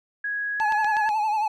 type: tone with pitch glide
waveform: sine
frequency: 1661.2 to 1692.2 Hz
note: G#6 to G#6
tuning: 0 to +32 cents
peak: -25 dBFS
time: 0.24-1.09 s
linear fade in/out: 5 ms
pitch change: +32 cents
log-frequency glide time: 0.55-0.63 s
type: click train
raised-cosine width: 0.2 ms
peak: -18 dBFS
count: 5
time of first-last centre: 0.6-1.091 s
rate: 8.15 Hz
type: tone with vibrato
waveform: triangle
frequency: 856 Hz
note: A5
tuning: 48 cents flat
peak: -19 dBFS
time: 0.6-1.48 s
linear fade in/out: 5 ms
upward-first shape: triangle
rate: 11 Hz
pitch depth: 74 cents each way
effects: none